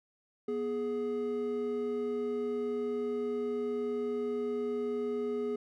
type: tone pair together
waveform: triangle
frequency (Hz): 243.1 / 418.2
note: B3 / G#4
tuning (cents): -27 / +12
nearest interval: major sixth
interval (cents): 939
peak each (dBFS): -35 / -30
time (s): 0.48-5.56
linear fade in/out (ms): 5
effects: none